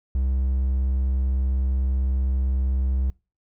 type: tone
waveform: triangle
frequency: 65.41 Hz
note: C2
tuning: in tune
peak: -18 dBFS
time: 0.15-3.1 s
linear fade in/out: 0 ms
effects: noise-tail reverb RT60 0.3 s tail -24 dB re dry